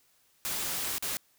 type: noise with dropouts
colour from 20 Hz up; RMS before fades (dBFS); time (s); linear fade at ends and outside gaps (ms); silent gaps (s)
white; -33; 0.45-1.17; 0; 0.982-1.025
effects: white hiss -67 dBFS RMS until 1.38 s